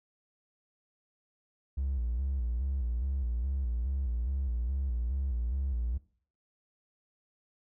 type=tone with vibrato; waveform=triangle; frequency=63.2 Hz; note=B1; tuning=41 cents sharp; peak=-26 dBFS; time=1.77-5.98 s; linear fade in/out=10 ms; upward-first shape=square; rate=2.4 Hz; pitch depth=120 cents each way; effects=noise-tail reverb RT60 0.5 s tail -22 dB re dry + tanh soft clip ceiling -24 dBFS